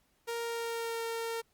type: tone with pitch glide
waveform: sawtooth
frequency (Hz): 466.2 to 458.2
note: A#4 to A#4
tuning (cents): 0 to -30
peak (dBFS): -30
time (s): 0.27-1.42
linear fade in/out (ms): 20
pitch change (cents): -30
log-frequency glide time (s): 0.43-1.03
effects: pink hiss -72 dBFS RMS until 1.53 s + Opus 48 kbps